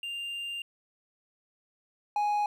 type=tone pair in turn; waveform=triangle; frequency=2794 / 830.7 Hz; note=F7 / G#5; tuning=0 / 0 cents; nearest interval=octave + major sixth; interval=2100 cents; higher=first; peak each=-32 / -23 dBFS; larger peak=second; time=0.03-0.62 / 2.16-2.46 s; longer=first; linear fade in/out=2 ms; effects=none